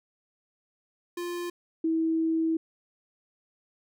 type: tone pair in turn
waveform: square / sine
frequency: 349.2 / 324 Hz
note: F4 / E4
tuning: 0 / -30 cents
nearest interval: minor second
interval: 130 cents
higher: first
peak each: -32 / -23 dBFS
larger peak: second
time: 1.17-1.5 / 1.84-2.57 s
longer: second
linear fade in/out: 5 ms
effects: none